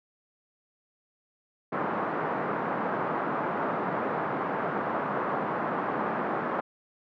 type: band-pass noise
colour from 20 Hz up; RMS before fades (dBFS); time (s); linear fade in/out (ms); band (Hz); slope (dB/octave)
white; -30; 1.72-6.61; 10; 150 to 1300; 24
effects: none